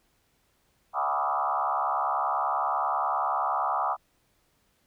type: tone with frequency modulation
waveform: sine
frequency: 987.8 Hz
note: B5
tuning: in tune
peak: -24 dBFS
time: 0.93-3.97 s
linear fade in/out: 50 ms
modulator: 70.3 Hz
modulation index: 4.3
effects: pink hiss -69 dBFS RMS until 4.86 s